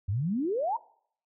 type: exponential sweep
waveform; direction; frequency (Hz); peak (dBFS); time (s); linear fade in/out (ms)
sine; up; 89 to 979; -26; 0.08-0.77; 10
effects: noise-tail reverb RT60 0.6 s tail -21 dB re dry